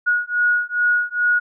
sine beating tone pair, 1450 / 1452.4 Hz, F#6 / F#6, -35 / -33 cents, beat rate 2.4 Hz, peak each -19 / -19 dBFS, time 0.06-1.4 s, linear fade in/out 20 ms, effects none

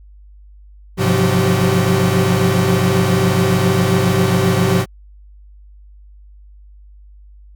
45% pulse tone cluster, 101.8 / 129.5 / 174.5 / 181.9 / 384.5 Hz, G#2 / C3 / F3 / F#3 / G4, -34 / -17 / -1 / -29 / -33 cents, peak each -19 dBFS, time 0.97-4.86 s, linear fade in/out 50 ms, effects added 50 Hz sine -39 dBFS peak until 7.55 s

